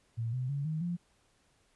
sine tone with pitch steps, 114.8 / 127.38 / 141.34 / 156.82 / 174 Hz, A#2 / C3 / C#3 / D#3 / F3, -26 / -46 / +34 / +14 / -6 cents, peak -31 dBFS, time 0.17-0.97 s, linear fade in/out 20 ms, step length 160 ms, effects pink hiss -70 dBFS RMS until 1.75 s + resampled to 24000 Hz

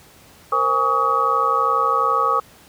sine tone cluster, 464.4 / 527 / 825 / 1130 / 1262 Hz, A#4 / C5 / G#5 / C#6 / D#6, -7 / +12 / -12 / +33 / +24 cents, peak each -26 / -27 / -27 / -19 / -19 dBFS, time 0.52-2.4 s, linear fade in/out 5 ms, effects pink hiss -48 dBFS RMS until 2.68 s + high-pass 60 Hz 12 dB/octave

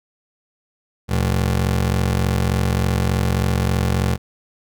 30% pulse ring-modulated tone, 95.3 Hz, G2, 48 cents flat, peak -11 dBFS, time 1.08-4.18 s, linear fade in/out 50 ms, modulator 21.7 Hz, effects none

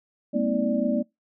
sine tone cluster, 200.6 / 230.9 / 257.2 / 314.9 / 588 Hz, G3 / A#3 / C4 / D#4 / D5, +40 / -16 / -30 / +21 / +2 cents, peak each -31 / -25 / -27 / -31 / -27 dBFS, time 0.33-1.03 s, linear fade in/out 20 ms, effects noise-tail reverb RT60 0.2 s tail -25 dB re dry

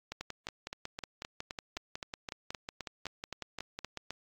two click trains, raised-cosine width 0.2 ms, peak -21 / -21 dBFS, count 16 / 22, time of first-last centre 0.21-4.106 / 0.12-3.973 s, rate 3.85 / 5.45 Hz, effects AAC 48 kbps

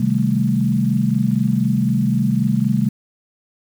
sine chord, A half-diminished seventh, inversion first, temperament equal, 130.81 / 155.56 / 196 / 220 Hz, C3 / Eb3 / G3 / A3, 0 / 0 / 0 / 0 cents, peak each -20 / -24 / -19 / -19 dBFS, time 0-2.89 s, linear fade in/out 5 ms, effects 7-bit

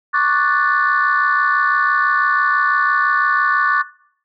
sine chord, D major seventh, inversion third, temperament equal, 1108.7 / 1174.7 / 1480 / 1760 Hz, C#6 / D6 / F#6 / A6, 0 / 0 / 0 / 0 cents, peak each -18 dBFS, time 0.13-3.83 s, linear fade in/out 20 ms, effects noise-tail reverb RT60 0.6 s tail -19 dB re dry + tanh soft clip ceiling -5 dBFS

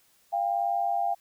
sine tone pair together, 695.3 / 796 Hz, F5 / G5, -8 / +26 cents, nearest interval major second, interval 234 cents, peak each -27 dBFS, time 0.32-1.15 s, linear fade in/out 20 ms, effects white hiss -64 dBFS RMS until 1.2 s

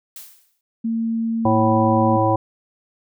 blue noise with exponential decay, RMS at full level -34 dBFS, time 0.16-0.61 s, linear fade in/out 2 ms, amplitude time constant 97 ms
sine tone, 227.2 Hz, A#3, 44 cents flat, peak -19 dBFS, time 0.84-2.17 s, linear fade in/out 10 ms
harmonic tone, 109.5 Hz, A2, 8 cents flat, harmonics 1 / 3 / 5 / 7 / 9, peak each -21 / -21 / -21 / -21 / -21 dBFS, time 1.45-2.36 s, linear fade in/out 5 ms
effects none

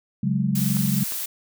sine chord, C# suspended fourth, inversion none, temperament equal, 138.59 / 185 / 207.7 Hz, C#3 / F#3 / G#3, 0 / 0 / 0 cents, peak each -24 dBFS, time 0.23-1.04 s, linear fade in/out 5 ms
blue noise, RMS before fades -29 dBFS, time 0.55-1.26 s, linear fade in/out 5 ms
clicks, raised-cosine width 0.5 ms, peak -22 dBFS, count 2, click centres 0.769 / 1.122 s
effects none

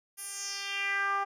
10% pulse tone with band-pass filter sweep, 397.3 Hz, G4, 23 cents sharp, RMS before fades -33 dBFS, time 0.17-1.25 s, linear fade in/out 20 ms, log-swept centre 12000 to 910 Hz, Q 3, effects none

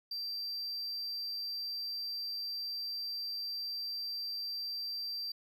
triangle tone, 4699 Hz, D8, in tune, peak -35 dBFS, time 0.11-5.32 s, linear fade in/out 5 ms, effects none

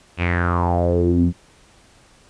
sawtooth tone with low-pass filter sweep, 87.31 Hz, F2, in tune, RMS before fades -18 dBFS, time 0.17-1.33 s, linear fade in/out 50 ms, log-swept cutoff 2700 to 200 Hz, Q 6.3, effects pink hiss -52 dBFS RMS until 2.29 s + resampled to 22050 Hz

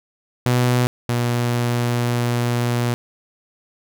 sawtooth tone pair in turn, 123.47 / 120.37 Hz, B2 / B2, 0 / -44 cents, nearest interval unison, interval 44 cents, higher first, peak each -11 / -14 dBFS, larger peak first, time 0.46-0.87 / 1.09-2.94 s, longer second, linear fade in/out 0 ms, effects none

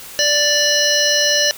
harmonic tone, 587.3 Hz, D5, in tune, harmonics 1 / 3 / 5 / 7 / 9 / 10, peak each -20 / -20 / -20 / -20 / -20 / -20 dBFS, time 0.19-1.51 s, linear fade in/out 0 ms, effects white hiss -35 dBFS RMS until 1.57 s

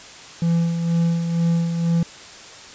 triangle tone with tremolo, 168.2 Hz, E3, 35 cents sharp, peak -13 dBFS, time 0.42-2.03 s, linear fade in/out 2 ms, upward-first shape sine, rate 2.1 Hz, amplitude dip 50%, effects white hiss -40 dBFS RMS until 2.74 s + resampled to 16000 Hz

